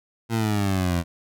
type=exponential sweep; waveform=20% pulse; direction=down; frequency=116.54 to 83.7 Hz; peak=-16 dBFS; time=0.29-1.04 s; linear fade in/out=50 ms; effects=none